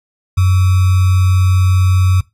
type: tone with sample-and-hold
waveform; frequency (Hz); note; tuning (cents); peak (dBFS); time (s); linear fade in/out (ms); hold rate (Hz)
sine; 92.5; F#2; 0; -8; 0.37-2.21; 10; 1225
effects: noise-tail reverb RT60 0.2 s tail -19 dB re dry + resampled to 32000 Hz